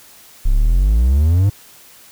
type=exponential sweep; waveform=triangle; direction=up; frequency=30.87 to 104.1 Hz; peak=-8 dBFS; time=0.45-1.5 s; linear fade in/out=10 ms; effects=white hiss -44 dBFS RMS until 2.11 s